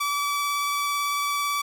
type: tone with vibrato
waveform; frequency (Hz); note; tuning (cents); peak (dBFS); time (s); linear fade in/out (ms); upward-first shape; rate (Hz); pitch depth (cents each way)
sawtooth; 1151; D6; -35; -20; 0-1.62; 10; triangle; 18; 13
effects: none